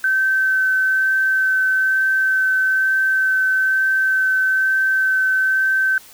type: tone with vibrato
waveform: sine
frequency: 1539 Hz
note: G6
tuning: 32 cents flat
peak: -14 dBFS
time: 0.04-5.98 s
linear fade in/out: 2 ms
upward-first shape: sine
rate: 1.1 Hz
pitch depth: 10 cents each way
effects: white hiss -44 dBFS RMS until 6.13 s